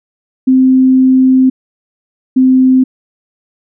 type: tone pair in turn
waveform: sine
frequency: 260 / 259 Hz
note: C4 / C4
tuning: -11 / -17 cents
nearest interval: unison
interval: 6 cents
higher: first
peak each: -4 dBFS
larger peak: neither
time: 0.47-1.5 / 2.36-2.84 s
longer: first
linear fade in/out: 10 ms
effects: none